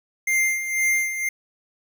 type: tone with tremolo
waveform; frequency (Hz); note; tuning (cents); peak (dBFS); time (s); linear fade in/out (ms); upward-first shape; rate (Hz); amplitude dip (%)
square; 2101; C7; +7; -18; 0.27-1.29; 5; sine; 2; 65
effects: none